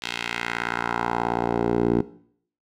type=tone with band-pass filter sweep; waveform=10% pulse; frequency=58.5 Hz; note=A#1; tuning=7 cents sharp; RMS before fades=-25 dBFS; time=0.02-2.01 s; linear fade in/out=5 ms; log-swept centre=3400 to 330 Hz; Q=1.6; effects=noise-tail reverb RT60 0.6 s tail -17 dB re dry